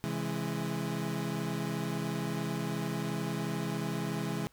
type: chord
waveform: 30% pulse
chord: C augmented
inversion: none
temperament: equal with one note detuned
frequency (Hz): 133.64 / 164.81 / 207.7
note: C3 / E3 / G#3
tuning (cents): +37 / 0 / 0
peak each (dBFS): -35 / -33 / -34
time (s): 0.04-4.47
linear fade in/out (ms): 0
effects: pink hiss -66 dBFS RMS until 4.52 s